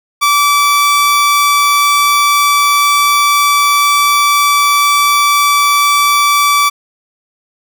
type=tone; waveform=sawtooth; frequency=1157 Hz; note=D6; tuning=26 cents flat; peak=-4 dBFS; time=0.21-6.7 s; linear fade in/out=20 ms; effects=none